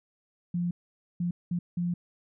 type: tone bursts at uneven times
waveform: sine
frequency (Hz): 174.61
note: F3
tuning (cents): 0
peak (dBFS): -26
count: 4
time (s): 0.54-0.71 / 1.2-1.31 / 1.51-1.59 / 1.77-1.94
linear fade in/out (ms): 5
effects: none